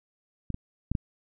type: clicks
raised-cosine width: 5 ms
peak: -19 / -21 / -14 / -14 dBFS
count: 4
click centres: 0.503 / 0.544 / 0.916 / 0.952 s
effects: none